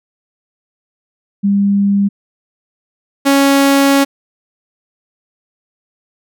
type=tone pair in turn; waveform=sine / sawtooth; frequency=200.1 / 277 Hz; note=G3 / C#4; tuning=+36 / -1 cents; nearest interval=tritone; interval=563 cents; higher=second; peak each=-9 / -4 dBFS; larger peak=second; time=1.43-2.09 / 3.25-4.05 s; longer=second; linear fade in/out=20 ms; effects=none